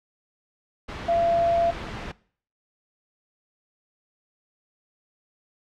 sine tone in noise, 680 Hz, F5, 46 cents flat, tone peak -19 dBFS, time 1.08-1.71 s, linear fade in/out 10 ms, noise pink, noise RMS -34 dBFS, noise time 0.88-2.12 s, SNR +12 dB, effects noise-tail reverb RT60 0.5 s tail -21 dB re dry + low-pass 3000 Hz 12 dB/octave

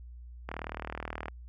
click train, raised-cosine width 0.5 ms, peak -21 dBFS, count 32, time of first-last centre 0.49-1.283 s, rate 39.1 Hz, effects added 60 Hz sine -44 dBFS peak until 1.48 s

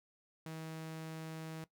sawtooth tone, 160 Hz, D#3, 49 cents sharp, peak -39 dBFS, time 0.46-1.64 s, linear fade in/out 2 ms, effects noise-tail reverb RT60 0.1 s tail -17 dB re dry

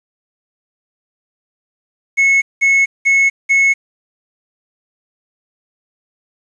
triangle tone bursts, 2191 Hz, C#7, 21 cents flat, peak -7 dBFS, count 4, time 2.17-3.74 s, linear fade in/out 20 ms, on 250 ms, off 190 ms, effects resampled to 22050 Hz + 7-bit

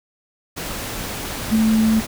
sine tone in noise, 220.5 Hz, A3, 4 cents sharp, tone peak -13 dBFS, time 1.51-2.01 s, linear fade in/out 20 ms, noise pink, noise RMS -28 dBFS, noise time 0.56-2.07 s, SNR +12 dB, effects none

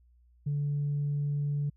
sine tone, 144.7 Hz, D3, 25 cents flat, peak -26 dBFS, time 0.46-1.7 s, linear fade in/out 10 ms, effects tanh soft clip ceiling -24 dBFS + added 60 Hz sine -59 dBFS peak until 1.76 s

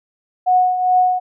sine tone with tremolo, 733 Hz, F#5, 16 cents flat, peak -9 dBFS, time 0.46-1.2 s, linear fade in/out 20 ms, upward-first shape triangle, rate 2.4 Hz, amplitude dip 65%, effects none

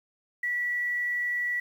sine tone, 1948 Hz, B6, 24 cents flat, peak -26 dBFS, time 0.43-1.6 s, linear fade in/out 5 ms, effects 9-bit

